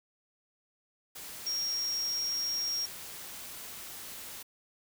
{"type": "tone in noise", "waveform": "sine", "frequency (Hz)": 5588, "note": "F8", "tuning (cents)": 0, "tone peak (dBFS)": -30, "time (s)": [1.46, 2.86], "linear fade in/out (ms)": 10, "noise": "white", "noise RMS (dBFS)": -44, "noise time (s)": [1.15, 4.43], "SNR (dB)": 11, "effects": []}